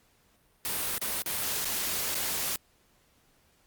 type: noise with dropouts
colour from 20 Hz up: white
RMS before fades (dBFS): -31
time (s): 0.65-2.56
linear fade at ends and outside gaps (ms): 1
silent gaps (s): 0.981-1.015 / 1.221-1.26 / 1.647-1.653 / 2.146-2.152
effects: pink hiss -66 dBFS RMS until 3.66 s + Opus 48 kbps